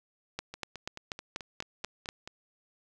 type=two click trains; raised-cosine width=0.2 ms; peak=-24 / -17 dBFS; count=9 / 8; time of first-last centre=0.54-2.275 / 0.39-2.089 s; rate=4.61 / 4.12 Hz; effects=none